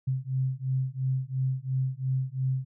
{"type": "beating tone pair", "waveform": "sine", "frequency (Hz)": [129.8, 132.7], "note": ["C3", "C3"], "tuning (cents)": [-13, 25], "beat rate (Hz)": 2.9, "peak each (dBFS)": -29, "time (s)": [0.07, 2.65], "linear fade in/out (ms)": 10, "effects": []}